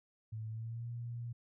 sine tone with pitch glide, 110 to 118.58 Hz, A2 to A#2, 0 to +30 cents, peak -39 dBFS, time 0.32-1.33 s, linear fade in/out 10 ms, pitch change +130 cents, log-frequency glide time 0.49-0.88 s, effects none

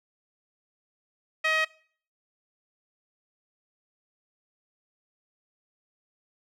sawtooth tone with band-pass filter, 632 Hz, D#5, 27 cents sharp, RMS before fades -25 dBFS, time 1.44-1.65 s, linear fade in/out 10 ms, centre 2200 Hz, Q 2.8, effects noise-tail reverb RT60 0.5 s tail -21 dB re dry

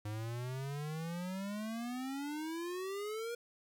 square exponential sweep, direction up, 103.83 to 478 Hz, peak -39 dBFS, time 0.05-3.35 s, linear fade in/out 5 ms, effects 11-bit

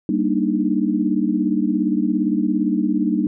sine chord, Eb major seventh, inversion first, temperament equal, 196 / 233.1 / 293.7 / 311.1 Hz, G3 / Bb3 / D4 / Eb4, 0 / 0 / 0 / 0 cents, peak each -22 dBFS, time 0.09-3.27 s, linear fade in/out 2 ms, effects none

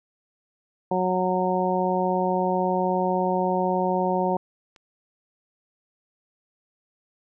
harmonic tone, 183.8 Hz, F#3, 11 cents flat, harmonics 1 / 2 / 3 / 4 / 5, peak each -27 / -27 / -27 / -27 / -27 dBFS, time 0.91-4.37 s, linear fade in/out 5 ms
click, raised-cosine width 0.2 ms, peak -32 dBFS, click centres 4.762 s
effects none

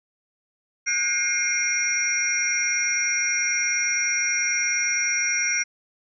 sine tone cluster, 1456 / 1592 / 2139 / 2409 / 5690 Hz, F#6 / G6 / C7 / D7 / F8, -28 / +26 / +38 / +43 / +31 cents, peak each -32 / -33 / -25 / -30 / -24 dBFS, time 0.86-5.64 s, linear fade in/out 20 ms, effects none

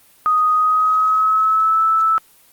sine tone with pitch glide, 1246 to 1313.2 Hz, D#6 to E6, +2 to -7 cents, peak -12 dBFS, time 0.26-2.18 s, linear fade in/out 0 ms, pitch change +91 cents, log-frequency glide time 0.52-1.83 s, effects white hiss -51 dBFS RMS until 2.52 s + Opus 32 kbps

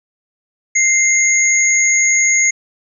sine tone pair together, 2093 / 6645 Hz, C7 / G#8, 0 / 0 cents, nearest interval octave + minor sixth, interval 2000 cents, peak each -13 dBFS, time 0.75-2.51 s, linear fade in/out 10 ms, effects none

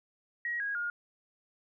sine tone with pitch steps, 1900 / 1644.5 / 1423.4 Hz, A#6 / G#6 / F6, +33 / -18 / +33 cents, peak -31 dBFS, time 0.45-0.9 s, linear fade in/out 2 ms, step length 150 ms, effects none

